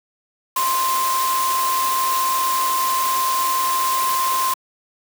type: tone in noise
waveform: sine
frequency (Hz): 1046.5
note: C6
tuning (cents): 0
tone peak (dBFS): -18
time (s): 0.56-4.54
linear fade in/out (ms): 5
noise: white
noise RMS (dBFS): -25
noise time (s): 0.56-4.54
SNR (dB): +4
effects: high-pass 300 Hz 12 dB/octave